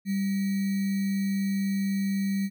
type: tone with sample-and-hold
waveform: sine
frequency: 196 Hz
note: G3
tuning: in tune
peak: -24 dBFS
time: 0.05-2.5 s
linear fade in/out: 50 ms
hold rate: 2100 Hz
effects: none